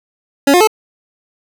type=tone with pitch steps; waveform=25% pulse; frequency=279.5 / 356.9 / 434.5 Hz; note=C#4 / F4 / A4; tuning=+14 / +38 / -22 cents; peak=-3 dBFS; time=0.47-0.674 s; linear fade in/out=5 ms; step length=68 ms; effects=none